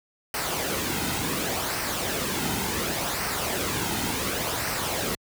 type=noise with flanger; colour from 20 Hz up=pink; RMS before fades=-28 dBFS; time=0.34-5.15 s; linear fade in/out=2 ms; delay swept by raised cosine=0.28 to 1.78 ms; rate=0.69 Hz; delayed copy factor=-0.5; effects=high-pass 60 Hz 12 dB/octave